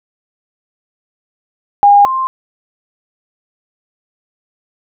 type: tone pair in turn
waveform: sine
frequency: 812 / 1051.1 Hz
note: G#5 / C6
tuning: -39 / +8 cents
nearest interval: major third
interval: 447 cents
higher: second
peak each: -3 / -13 dBFS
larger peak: first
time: 1.83-2.05 / 2.05-2.27 s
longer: neither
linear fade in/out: 0 ms
effects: none